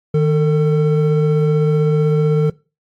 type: tone pair together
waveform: triangle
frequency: 154.8 / 448.6 Hz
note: D#3 / A4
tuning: -9 / +34 cents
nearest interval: octave + tritone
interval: 1843 cents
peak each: -11 / -14 dBFS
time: 0.14-2.5 s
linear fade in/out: 5 ms
effects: noise-tail reverb RT60 0.3 s tail -21 dB re dry + AAC 64 kbps